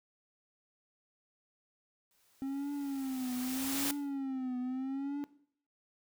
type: noise with exponential growth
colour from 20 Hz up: white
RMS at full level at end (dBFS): -33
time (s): 2.11-3.91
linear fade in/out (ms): 1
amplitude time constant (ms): 390
type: tone with vibrato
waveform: triangle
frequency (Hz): 267.6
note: C4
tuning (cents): +39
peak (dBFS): -32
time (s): 2.42-5.24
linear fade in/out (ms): 0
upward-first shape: triangle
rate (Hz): 0.81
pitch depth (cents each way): 130
effects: noise-tail reverb RT60 0.6 s tail -18 dB re dry